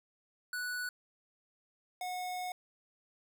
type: tone pair in turn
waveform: square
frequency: 1478 / 728.6 Hz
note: F#6 / F#5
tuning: -2 / -27 cents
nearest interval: octave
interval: 1225 cents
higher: first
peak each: -36 / -37 dBFS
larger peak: first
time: 0.53-0.89 / 2.01-2.52 s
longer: second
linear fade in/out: 2 ms
effects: none